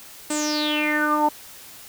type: tone with low-pass filter sweep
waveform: sawtooth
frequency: 301 Hz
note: D4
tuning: 43 cents sharp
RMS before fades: -22 dBFS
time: 0.3-1.29 s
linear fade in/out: 5 ms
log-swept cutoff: 8500 to 820 Hz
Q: 9.4
effects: white hiss -43 dBFS RMS until 1.88 s